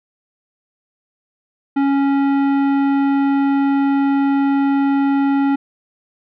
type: tone with tanh clipping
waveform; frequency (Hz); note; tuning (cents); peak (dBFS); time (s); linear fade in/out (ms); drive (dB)
triangle; 277.2; C#4; 0; -15; 1.76-5.56; 10; 18
effects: none